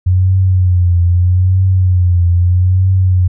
sine tone with vibrato, 90.6 Hz, F#2, 36 cents flat, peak -7 dBFS, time 0.06-3.28 s, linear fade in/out 10 ms, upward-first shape triangle, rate 0.79 Hz, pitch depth 79 cents each way, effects none

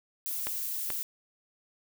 violet noise, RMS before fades -34 dBFS, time 0.26-1.03 s, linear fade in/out 0 ms
clicks, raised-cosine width 0.3 ms, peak -18 / -19 dBFS, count 2, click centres 0.47 / 0.903 s
effects none

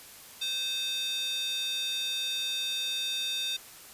square tone with high-pass filter, 520 Hz, C5, 11 cents flat, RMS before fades -32 dBFS, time 0.41-3.57 s, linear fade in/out 10 ms, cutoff 3400 Hz, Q 6.9, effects white hiss -49 dBFS RMS until 3.93 s + resampled to 32000 Hz

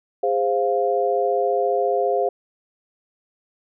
sine chord, F minor, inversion first, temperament equal with one note detuned, 408.6 / 523.3 / 698.5 Hz, Ab4 / C5 / F5, -28 / 0 / 0 cents, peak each -22 dBFS, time 0.23-2.29 s, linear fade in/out 5 ms, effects none

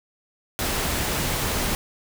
pink noise, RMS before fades -25 dBFS, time 0.59-1.75 s, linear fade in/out 0 ms, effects none

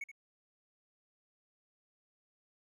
triangle tone with echo, 2217 Hz, C#7, in tune, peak -36 dBFS, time 0.01-0.04 s, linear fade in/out 5 ms, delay 76 ms, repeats 1, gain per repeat -10 dB, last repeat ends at 0.116 s, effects none

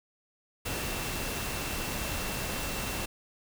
sine tone in noise, 2693 Hz, E7, 36 cents sharp, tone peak -43 dBFS, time 0.65-3.06 s, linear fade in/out 10 ms, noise pink, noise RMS -34 dBFS, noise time 0.65-3.06 s, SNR -12 dB, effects none

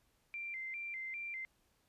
sine tone with vibrato, 2217 Hz, C#7, in tune, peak -40 dBFS, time 0.34-1.45 s, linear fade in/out 0 ms, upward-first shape square, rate 2.5 Hz, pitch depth 110 cents each way, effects pink hiss -75 dBFS RMS until 1.88 s + resampled to 32000 Hz

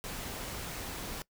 pink noise, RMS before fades -40 dBFS, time 0.04-1.22 s, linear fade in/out 0 ms, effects noise-tail reverb RT60 0.1 s tail -21 dB re dry

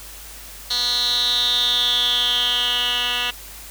10% pulse tone with band-pass filter sweep, 244 Hz, B3, 21 cents flat, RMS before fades -20 dBFS, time 0.7-3.31 s, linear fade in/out 10 ms, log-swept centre 4300 to 2700 Hz, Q 8.1, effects added 50 Hz sine -42 dBFS peak until 3.7 s + white hiss -39 dBFS RMS until 3.7 s

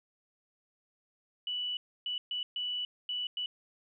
sine tone bursts at uneven times, 2960 Hz, F#7, in tune, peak -32 dBFS, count 6, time 1.47-1.77 / 2.06-2.18 / 2.31-2.43 / 2.56-2.85 / 3.09-3.27 / 3.37-3.46 s, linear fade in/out 2 ms, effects none

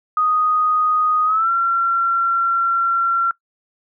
sine tone with pitch glide, 1244.5 to 1365 Hz, D#6 to F6, 0 to -40 cents, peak -14 dBFS, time 0.17-3.31 s, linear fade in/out 2 ms, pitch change +160 cents, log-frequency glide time 1.25-1.5 s, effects noise-tail reverb RT60 0.1 s tail -21 dB re dry

